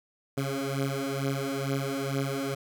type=beating tone pair; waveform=15% pulse; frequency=136.1 / 138.3 Hz; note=C#3 / C#3; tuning=-31 / -4 cents; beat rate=2.2 Hz; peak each=-25 dBFS; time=0.37-2.55 s; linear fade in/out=10 ms; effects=none